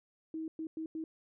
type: tone bursts at uneven times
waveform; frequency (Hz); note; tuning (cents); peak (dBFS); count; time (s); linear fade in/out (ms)
sine; 319.4; D#4; +45; -36; 4; 0.34-0.48 / 0.59-0.67 / 0.77-0.86 / 0.95-1.04; 2
effects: none